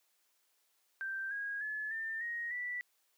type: tone with pitch steps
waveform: sine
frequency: 1568 / 1640.3 / 1715.9 / 1794.9 / 1877.6 / 1964.2 Hz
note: G6 / G#6 / A6 / A6 / A#6 / B6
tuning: 0 / -22 / -44 / +34 / +12 / -10 cents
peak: -36 dBFS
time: 1.01-2.81 s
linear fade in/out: 0 ms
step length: 300 ms
effects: white hiss -75 dBFS RMS until 3.17 s + high-pass 400 Hz 12 dB/octave